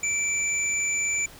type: tone pair together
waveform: sine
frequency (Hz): 2333 / 6991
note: D7 / A8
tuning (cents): -12 / -12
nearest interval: octave + perfect fifth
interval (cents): 1900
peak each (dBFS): -26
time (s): 0.03-1.26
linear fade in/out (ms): 5
effects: pink hiss -47 dBFS RMS until 1.39 s